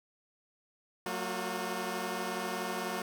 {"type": "tone cluster", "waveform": "10% pulse", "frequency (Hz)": [186.2, 228.2, 360.2], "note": ["F#3", "A#3", "F#4"], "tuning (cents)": [11, -37, -46], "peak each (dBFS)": -30, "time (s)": [1.06, 3.02], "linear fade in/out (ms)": 2, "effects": []}